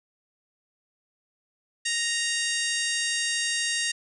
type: harmonic tone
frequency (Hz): 932.3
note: A#5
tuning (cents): 0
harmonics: 2 / 3 / 4 / 5 / 6 / 7 / 8 / 9 / 10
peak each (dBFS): -30 / -32 / -33 / -34 / -35 / -35 / -36 / -37 / -37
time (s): 1.85-3.92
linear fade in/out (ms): 10
effects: none